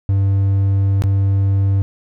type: tone with dropouts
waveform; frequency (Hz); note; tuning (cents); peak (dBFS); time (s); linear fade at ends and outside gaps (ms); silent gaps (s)
triangle; 98; G2; 0; -10; 0.09-1.82; 0; 1.021-1.038
effects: none